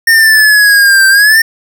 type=exponential two-way sweep; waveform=square; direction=down then up; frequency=1830 to 1559 to 1830 Hz; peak=-4 dBFS; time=0.07-1.42 s; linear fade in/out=5 ms; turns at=1.08 s; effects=none